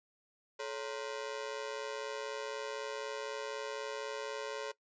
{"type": "ring-modulated tone", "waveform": "sawtooth", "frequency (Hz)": 493.9, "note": "B4", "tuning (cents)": 0, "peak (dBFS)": -31, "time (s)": [0.59, 4.72], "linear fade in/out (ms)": 10, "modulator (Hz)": 62, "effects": ["noise-tail reverb RT60 0.1 s tail -19 dB re dry", "resampled to 16000 Hz"]}